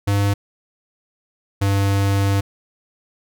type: tone pair in turn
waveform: square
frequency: 100.6 / 98.99 Hz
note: G2 / G2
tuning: +45 / +17 cents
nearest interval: unison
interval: 28 cents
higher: first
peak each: -16 dBFS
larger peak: neither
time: 0.07-0.34 / 1.61-2.41 s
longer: second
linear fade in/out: 10 ms
effects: none